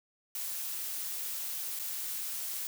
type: noise with dropouts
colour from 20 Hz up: blue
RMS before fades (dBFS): -37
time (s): 0.35-2.67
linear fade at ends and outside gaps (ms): 1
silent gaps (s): 1.79-1.796
effects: none